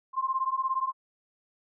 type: beating tone pair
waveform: sine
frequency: 1046.5 / 1063.5 Hz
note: C6 / C6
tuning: 0 / +28 cents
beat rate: 17 Hz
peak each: -29 dBFS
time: 0.13-0.93 s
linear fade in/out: 50 ms
effects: none